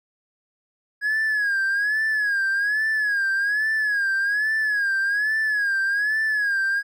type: tone with vibrato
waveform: triangle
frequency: 1665 Hz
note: G#6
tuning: 4 cents sharp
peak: -17 dBFS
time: 1.01-6.83 s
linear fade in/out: 50 ms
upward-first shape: sine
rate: 1.2 Hz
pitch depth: 100 cents each way
effects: tanh soft clip ceiling -14 dBFS